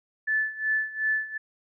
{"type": "tone with tremolo", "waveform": "sine", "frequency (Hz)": 1744, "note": "A6", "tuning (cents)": -16, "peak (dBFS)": -21, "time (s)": [0.27, 1.38], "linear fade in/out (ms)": 10, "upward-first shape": "sine", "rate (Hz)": 2.7, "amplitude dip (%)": 85, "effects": []}